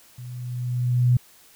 sine tone with level ramp, 123.47 Hz, B2, in tune, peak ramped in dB -35 to -13 dBFS, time 0.18-1.17 s, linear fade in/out 5 ms, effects white hiss -53 dBFS RMS until 1.55 s

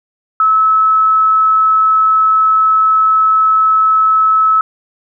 sine tone, 1298 Hz, E6, 27 cents flat, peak -7 dBFS, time 0.4-4.61 s, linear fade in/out 2 ms, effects none

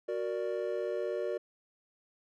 triangle chord, Gb augmented, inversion none, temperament equal, 370 / 466.2 / 587.3 Hz, Gb4 / Bb4 / D5, 0 / 0 / 0 cents, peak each -34 dBFS, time 0.08-1.38 s, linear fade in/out 10 ms, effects none

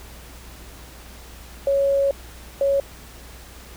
sine tone bursts at uneven times, 554.4 Hz, C#5, in tune, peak -16 dBFS, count 2, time 1.67-2.11 / 2.61-2.8 s, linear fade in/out 2 ms, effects added 60 Hz sine -42 dBFS peak until 3.76 s + pink hiss -44 dBFS RMS until 3.76 s

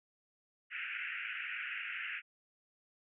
white band-pass noise, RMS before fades -41 dBFS, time 0.7-2.22 s, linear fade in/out 50 ms, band 1400 to 2800 Hz, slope 96 dB/octave, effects none

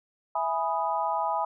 sine chord, E major seventh, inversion none, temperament equal, 659.3 / 830.6 / 987.8 / 1244.5 Hz, E5 / G#5 / B5 / D#6, 0 / 0 / 0 / 0 cents, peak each -32 / -29 / -29 / -34 dBFS, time 0.35-1.45 s, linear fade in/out 5 ms, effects none

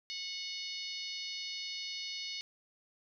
harmonic tone with a mistuned harmonic, 732 Hz, F#5, 19 cents flat, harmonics 3 / 4 / 5 / 6 / 7 / 8, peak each -46 / -46 / -45 / -43 / -46 / -51 dBFS, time 0.1-2.41 s, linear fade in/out 0 ms, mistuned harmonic 8, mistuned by +42 cents, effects none

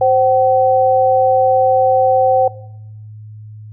sine tone pair together, 523.3 / 761.9 Hz, C5 / G5, 0 / -49 cents, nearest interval perfect fifth, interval 651 cents, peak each -12 dBFS, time 0.01-2.48 s, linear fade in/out 5 ms, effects noise-tail reverb RT60 0.8 s tail -20 dB re dry + added 107 Hz sine -31 dBFS peak until 3.72 s

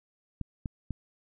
clicks, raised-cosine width 5 ms, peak -21 dBFS, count 3, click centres 0.413 / 0.658 / 0.907 s, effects none

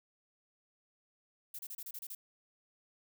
violet noise bursts, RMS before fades -44 dBFS, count 8, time 1.54-2.15 s, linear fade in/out 5 ms, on 50 ms, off 30 ms, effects none

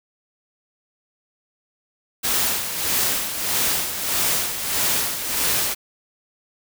white noise with tremolo, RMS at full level -20 dBFS, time 2.23-5.75 s, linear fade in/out 20 ms, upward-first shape sine, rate 1.6 Hz, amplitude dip 60%, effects none

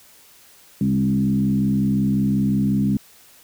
sine tone with frequency modulation, 202.6 Hz, G#3, 43 cents flat, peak -16 dBFS, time 0.81-2.97 s, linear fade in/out 2 ms, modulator 65.5 Hz, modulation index 1, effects white hiss -50 dBFS RMS until 3.43 s

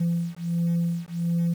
sine beating tone pair, 169.5 / 170.9 Hz, E3 / F3, +49 / -37 cents, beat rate 1.4 Hz, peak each -24 dBFS, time 0-1.54 s, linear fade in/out 10 ms, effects tanh soft clip ceiling -19 dBFS + 8-bit

